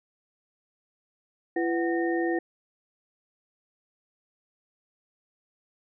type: tone cluster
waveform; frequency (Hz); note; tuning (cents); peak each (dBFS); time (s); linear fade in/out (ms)
sine; 338 / 496.7 / 743 / 1836; E4 / B4 / F#5 / A#6; +43 / +10 / +7 / -27; -25 / -33 / -33 / -34; 1.56-2.39; 5
effects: none